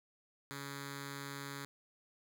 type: tone with notch filter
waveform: 5% pulse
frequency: 140 Hz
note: C#3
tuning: 18 cents sharp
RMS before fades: -45 dBFS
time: 0.51-1.65 s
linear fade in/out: 0 ms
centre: 670 Hz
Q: 0.77
effects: none